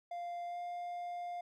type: tone with pitch glide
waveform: triangle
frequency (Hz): 697 to 703.5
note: F5 to F5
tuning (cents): -4 to +12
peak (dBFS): -37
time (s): 0.11-1.41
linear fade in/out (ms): 5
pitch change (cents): +16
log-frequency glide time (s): 0.46-0.58
effects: none